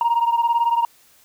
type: beating tone pair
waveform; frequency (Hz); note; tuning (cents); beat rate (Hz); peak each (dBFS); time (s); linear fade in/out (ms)
sine; 932.3 / 950.3; A#5 / A#5; 0 / +33; 18; -16 / -19; 0.01-0.85; 2
effects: tanh soft clip ceiling -12 dBFS + white hiss -54 dBFS RMS until 1.24 s